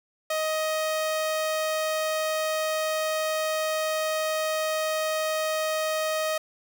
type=tone; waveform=sawtooth; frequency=627 Hz; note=D#5; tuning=13 cents sharp; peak=-21 dBFS; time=0.3-6.38 s; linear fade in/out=5 ms; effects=none